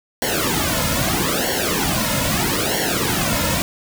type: noise with flanger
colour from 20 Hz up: pink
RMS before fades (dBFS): -20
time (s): 0.22-3.62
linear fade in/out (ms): 0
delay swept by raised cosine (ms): 0.8 to 2.6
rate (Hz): 0.78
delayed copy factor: -1
effects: none